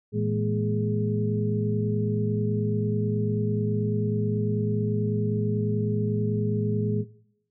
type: tone cluster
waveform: sine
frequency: 112.5 / 163.5 / 208.5 / 237.7 / 416.8 Hz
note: A2 / E3 / G#3 / A#3 / G#4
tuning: +39 / -14 / +7 / +34 / +6 cents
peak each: -27 / -33 / -28 / -35 / -29 dBFS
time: 0.12-7.05 s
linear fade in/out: 50 ms
effects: noise-tail reverb RT60 0.7 s tail -17 dB re dry